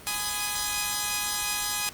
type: chord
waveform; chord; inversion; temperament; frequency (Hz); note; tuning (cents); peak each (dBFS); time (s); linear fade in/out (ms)
5% pulse; G# minor; none; equal with one note detuned; 830.6 / 1007.4 / 1244.5; G#5 / B5 / D#6; 0 / +34 / 0; -18 / -22 / -20; 0.07-1.89; 0
effects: pink hiss -46 dBFS RMS until 1.93 s + Opus 32 kbps